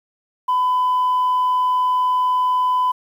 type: tone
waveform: sine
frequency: 1004 Hz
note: B5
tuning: 28 cents sharp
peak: -13 dBFS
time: 0.48-2.92 s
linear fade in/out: 10 ms
effects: tanh soft clip ceiling -13 dBFS + 8-bit